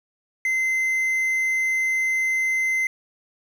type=tone with quantisation; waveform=triangle; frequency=2066 Hz; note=C7; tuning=22 cents flat; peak=-18 dBFS; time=0.45-2.87 s; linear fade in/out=2 ms; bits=8; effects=none